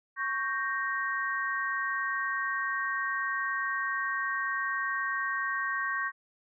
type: chord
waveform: sine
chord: G diminished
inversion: second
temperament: equal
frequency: 1108.7 / 1568 / 1864.7 Hz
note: Db6 / G6 / Bb6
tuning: 0 / 0 / 0 cents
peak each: -33 dBFS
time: 0.16-6.12 s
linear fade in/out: 50 ms
effects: none